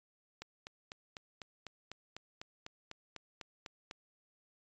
click train, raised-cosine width 0.2 ms, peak -27 dBFS, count 15, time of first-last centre 0.42-3.911 s, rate 4.01 Hz, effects resampled to 16000 Hz

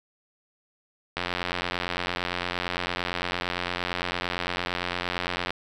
click train, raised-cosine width 0.3 ms, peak -11 dBFS, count 386, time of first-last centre 1.17-5.506 s, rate 88.8 Hz, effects 8-bit

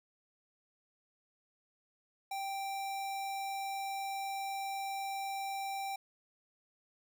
square tone, 784 Hz, G5, in tune, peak -37 dBFS, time 2.31-5.96 s, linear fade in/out 5 ms, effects none

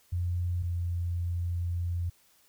sine tone pair in turn, 88.1 / 86.84 Hz, F2 / F2, +16 / -9 cents, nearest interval unison, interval 25 cents, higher first, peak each -27 / -28 dBFS, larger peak first, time 0.12-0.63 / 0.63-2.1 s, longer second, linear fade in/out 10 ms, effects white hiss -64 dBFS RMS until 2.48 s

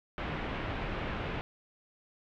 pink low-pass noise, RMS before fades -36 dBFS, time 0.18-1.41 s, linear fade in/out 0 ms, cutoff 2900 Hz, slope 24 dB/octave, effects none

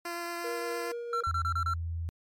10% pulse tone with vibrato, 343.5 Hz, F4, 29 cents flat, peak -26 dBFS, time 0.05-0.92 s, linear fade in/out 5 ms, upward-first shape triangle, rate 8.7 Hz, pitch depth 10 cents each way
triangle tone with tremolo, 473.6 Hz, A#4, 27 cents sharp, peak -31 dBFS, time 0.44-1.23 s, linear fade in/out 5 ms, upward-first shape triangle, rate 4.5 Hz, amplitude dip 30%
triangle tone bursts, 1353 Hz, E6, 45 cents sharp, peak -26 dBFS, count 6, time 1.13-1.737 s, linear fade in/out 2 ms, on 77 ms, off 29 ms
sine tone, 83.3 Hz, E2, 19 cents sharp, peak -31 dBFS, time 1.27-2.09 s, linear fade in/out 0 ms
effects MP3 64 kbps

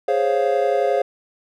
triangle chord, Db major seventh, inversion second, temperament equal, 415.3 / 523.3 / 554.4 / 698.5 Hz, Ab4 / C5 / Db5 / F5, 0 / 0 / 0 / 0 cents, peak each -20 dBFS, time 0.08-1.02 s, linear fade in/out 5 ms, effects none

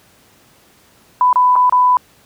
sine tone with dropouts, 997 Hz, B5, 16 cents sharp, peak -8 dBFS, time 1.21-1.97 s, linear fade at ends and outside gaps 1 ms, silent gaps 1.329-1.358 / 1.556-1.562 / 1.696-1.724 s, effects pink hiss -50 dBFS RMS until 2.25 s + high-pass 80 Hz 12 dB/octave

